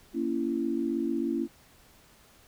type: chord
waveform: sine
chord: A# diminished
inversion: none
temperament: just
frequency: 233.1 / 279.7 / 335.6 Hz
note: A#3 / C#4 / E4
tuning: 0 / +16 / +31 cents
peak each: -32 / -31 / -30 dBFS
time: 0.13-1.48 s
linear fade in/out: 50 ms
effects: pink hiss -58 dBFS RMS until 2.47 s

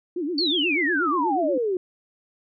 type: tone with vibrato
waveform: sine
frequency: 320.7 Hz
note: E4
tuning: 48 cents flat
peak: -24 dBFS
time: 0.16-1.58 s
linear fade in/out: 5 ms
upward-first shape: sine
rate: 8.3 Hz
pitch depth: 230 cents each way
type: exponential sweep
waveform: sine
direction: down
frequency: 4557 to 352.3 Hz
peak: -21 dBFS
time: 0.38-1.77 s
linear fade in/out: 2 ms
effects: none

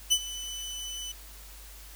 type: tone with ADSR envelope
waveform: 25% pulse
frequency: 2998 Hz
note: F#7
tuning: 22 cents sharp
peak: -15 dBFS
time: 0.1-1.12 s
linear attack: 22 ms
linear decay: 61 ms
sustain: -17 dB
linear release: 5 ms
effects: added 50 Hz sine -47 dBFS peak until 1.95 s + white hiss -50 dBFS RMS until 1.95 s

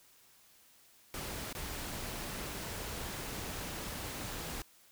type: noise with dropouts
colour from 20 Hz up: pink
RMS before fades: -41 dBFS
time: 1.14-4.62 s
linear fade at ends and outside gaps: 1 ms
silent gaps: 1.528-1.55 s
effects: white hiss -63 dBFS RMS until 4.91 s

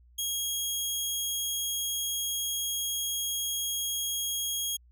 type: tone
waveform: 15% pulse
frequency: 3282 Hz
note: G#7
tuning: 21 cents flat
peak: -22 dBFS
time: 0.18-4.77 s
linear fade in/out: 10 ms
effects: added 60 Hz sine -55 dBFS peak until 4.91 s

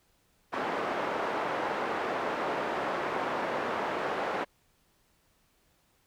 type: band-pass noise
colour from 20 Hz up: pink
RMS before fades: -32 dBFS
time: 0.52-4.45 s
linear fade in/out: 20 ms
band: 430 to 1400 Hz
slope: 12 dB/octave
effects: pink hiss -69 dBFS RMS until 6.06 s

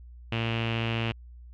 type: tone with low-pass filter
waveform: sawtooth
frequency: 114.6 Hz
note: A#2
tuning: 29 cents flat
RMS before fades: -29 dBFS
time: 0.32-1.12 s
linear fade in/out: 5 ms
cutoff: 2800 Hz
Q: 5.7
effects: added 60 Hz sine -44 dBFS peak until 1.53 s

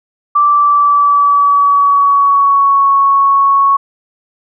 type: tone with pitch glide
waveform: sine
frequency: 1169 to 1107.2 Hz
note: D6 to C#6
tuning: -8 to -2 cents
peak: -6 dBFS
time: 0.35-3.77 s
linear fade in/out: 10 ms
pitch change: -94 cents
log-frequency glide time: 0.47-2.9 s
effects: none

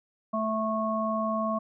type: harmonic tone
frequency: 219.4 Hz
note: A3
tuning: 5 cents flat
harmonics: 1 / 3 / 5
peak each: -30 / -30 / -30 dBFS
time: 0.33-1.59 s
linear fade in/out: 10 ms
effects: none

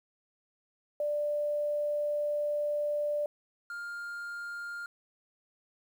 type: tone pair in turn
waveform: sine / triangle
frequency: 590 / 1404.9 Hz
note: D5 / F6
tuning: +8 / +10 cents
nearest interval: octave + minor third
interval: 1502 cents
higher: second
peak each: -28 / -35 dBFS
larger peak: first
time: 1-3.26 / 3.7-4.86 s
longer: first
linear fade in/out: 2 ms
effects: 10-bit

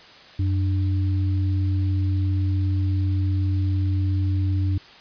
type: tone pair together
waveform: sine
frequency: 92.7 / 295.4 Hz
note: F#2 / D4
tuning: +4 / +10 cents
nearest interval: octave + minor sixth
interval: 2006 cents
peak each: -19 / -31 dBFS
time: 0.39-4.78 s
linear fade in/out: 5 ms
effects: white hiss -46 dBFS RMS until 5 s + resampled to 11025 Hz

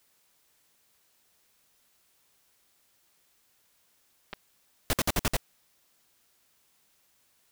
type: clicks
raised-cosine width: 0.3 ms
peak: -21 dBFS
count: 2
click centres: 4.33 / 4.335 s
type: noise bursts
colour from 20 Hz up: pink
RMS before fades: -25 dBFS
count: 6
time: 4.9-5.366 s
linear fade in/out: 0 ms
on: 31 ms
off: 56 ms
effects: white hiss -68 dBFS RMS until 7.51 s

